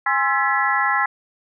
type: tone cluster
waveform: sine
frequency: 820 / 1051 / 1337 / 1701 / 1962 Hz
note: G#5 / C6 / E6 / G#6 / B6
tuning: -22 / +7 / +24 / +41 / -12 cents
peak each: -23 dBFS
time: 0.06-1.06 s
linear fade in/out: 5 ms
effects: none